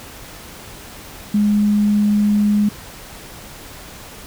sine tone, 207.7 Hz, G#3, in tune, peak -12 dBFS, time 1.34-2.69 s, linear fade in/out 5 ms, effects pink hiss -37 dBFS RMS until 4.26 s

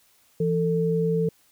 sine tone pair together, 167.1 / 446.1 Hz, E3 / A4, +24 / +24 cents, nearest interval octave + perfect fourth, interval 1700 cents, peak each -23 dBFS, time 0.4-1.29 s, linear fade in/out 5 ms, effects white hiss -61 dBFS RMS until 1.51 s

